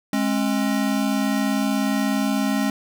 square tone pair together, 209.2 / 269.2 Hz, G#3 / C4, +13 / +49 cents, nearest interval major third, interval 436 cents, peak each -23 dBFS, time 0.13-2.7 s, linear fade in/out 2 ms, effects none

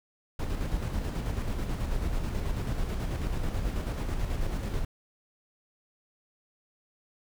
brown noise with tremolo, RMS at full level -29 dBFS, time 0.39-4.85 s, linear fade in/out 5 ms, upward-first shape square, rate 9.2 Hz, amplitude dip 35%, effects none

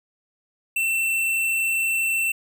square tone, 2687 Hz, E7, 33 cents sharp, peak -21 dBFS, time 0.76-2.32 s, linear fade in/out 5 ms, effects none

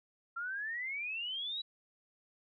sine exponential sweep, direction up, 1357 to 3951 Hz, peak -36 dBFS, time 0.36-1.62 s, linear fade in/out 10 ms, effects none

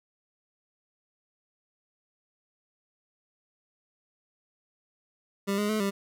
25% pulse tone with pitch steps, 198.6 / 207.4 / 215.8 / 198.2 Hz, G3 / G#3 / A3 / G3, +23 / -2 / -33 / +19 cents, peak -22 dBFS, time 5.47-5.91 s, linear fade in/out 20 ms, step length 110 ms, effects none

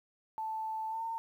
sine tone with pitch glide, 880 to 907.9 Hz, A5 to A#5, 0 to -46 cents, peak -34 dBFS, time 0.38-1.18 s, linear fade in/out 0 ms, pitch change +54 cents, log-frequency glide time 0.89-1.02 s, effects 11-bit

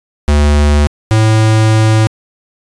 square tone pair in turn, 73.42 / 109.7 Hz, D2 / A2, 0 / -5 cents, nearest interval perfect fifth, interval 695 cents, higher second, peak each -7 dBFS, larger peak neither, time 0.28-0.87 / 1.11-2.07 s, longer second, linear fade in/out 0 ms, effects resampled to 22050 Hz

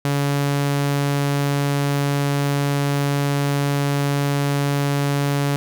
sawtooth tone, 141.9 Hz, C#3, 41 cents sharp, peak -14 dBFS, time 0.05-5.56 s, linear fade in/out 0 ms, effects none

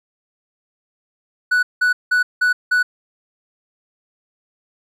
triangle tone bursts, 1480 Hz, F#6, in tune, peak -11 dBFS, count 5, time 1.51-2.83 s, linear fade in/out 10 ms, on 120 ms, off 180 ms, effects none

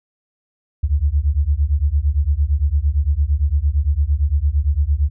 sine beating tone pair, 68.3 / 77.1 Hz, C#2 / D#2, -25 / -15 cents, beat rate 8.8 Hz, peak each -17 dBFS, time 0.83-5.1 s, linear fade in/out 10 ms, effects none

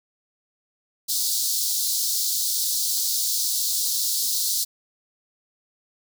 pink high-pass noise, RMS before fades -24 dBFS, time 1.08-4.65 s, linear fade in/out 20 ms, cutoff 4000 Hz, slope 48 dB/octave, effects none

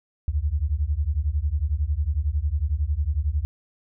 sine beating tone pair, 68.7 / 79.7 Hz, C#2 / D#2, -15 / +42 cents, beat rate 11 Hz, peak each -24 / -24 dBFS, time 0.28-3.45 s, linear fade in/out 0 ms, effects none

